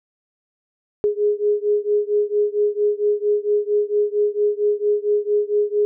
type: beating tone pair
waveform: sine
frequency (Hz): 413.9 / 418.3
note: G#4 / G#4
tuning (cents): -6 / +12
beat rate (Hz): 4.4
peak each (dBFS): -19 / -20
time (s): 1.04-5.85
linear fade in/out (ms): 0
effects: none